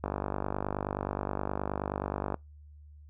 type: click train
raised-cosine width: 1 ms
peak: -17 dBFS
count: 115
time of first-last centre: 0.04-2.343 s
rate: 49.5 Hz
effects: noise-tail reverb RT60 0.2 s tail -25 dB re dry + added 74 Hz sine -49 dBFS peak until 3.09 s